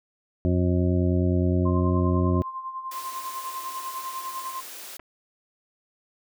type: harmonic tone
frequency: 89.7 Hz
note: F2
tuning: 47 cents sharp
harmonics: 1 / 2 / 3 / 4 / 6 / 7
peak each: -22 / -26 / -27 / -28 / -36 / -34 dBFS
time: 0.45-2.42 s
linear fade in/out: 0 ms
type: tone with tremolo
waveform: sine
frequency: 1049 Hz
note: C6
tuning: 4 cents sharp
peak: -29 dBFS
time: 1.65-4.61 s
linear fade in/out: 10 ms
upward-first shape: sine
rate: 10 Hz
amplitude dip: 60%
type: high-pass noise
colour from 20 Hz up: white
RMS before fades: -40 dBFS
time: 2.91-4.97 s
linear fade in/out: 5 ms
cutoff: 270 Hz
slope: 24 dB/octave
type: clicks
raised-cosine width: 0.5 ms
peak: -27 dBFS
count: 2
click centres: 4.995 / 4.998 s
effects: none